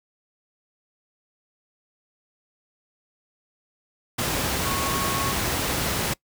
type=tone in noise; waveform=sine; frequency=1100 Hz; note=C#6; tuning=14 cents flat; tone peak=-29 dBFS; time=4.65-5.33 s; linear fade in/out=10 ms; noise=pink; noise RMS=-25 dBFS; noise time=4.18-6.14 s; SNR=-7 dB; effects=noise-tail reverb RT60 0.1 s tail -23 dB re dry + high-pass 60 Hz 12 dB/octave